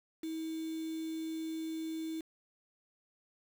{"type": "tone with quantisation", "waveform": "sine", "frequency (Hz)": 320.9, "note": "E4", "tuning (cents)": -46, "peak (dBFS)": -36, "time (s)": [0.23, 2.21], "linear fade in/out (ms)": 5, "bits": 8, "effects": []}